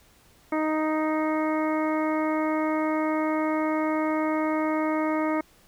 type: harmonic tone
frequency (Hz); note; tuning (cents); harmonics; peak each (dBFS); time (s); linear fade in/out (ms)
311.1; D#4; 0; 1 / 2 / 3 / 4 / 5 / 6 / 7; -25 / -29 / -32 / -33 / -43 / -40 / -37; 0.52-5.41; 5
effects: pink hiss -58 dBFS RMS until 5.67 s